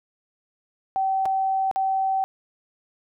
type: tone with dropouts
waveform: sine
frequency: 769 Hz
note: G5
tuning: 33 cents flat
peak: -20 dBFS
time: 0.96-2.24 s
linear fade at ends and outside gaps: 0 ms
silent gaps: 1.255-1.259 / 1.713-1.76 s
effects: none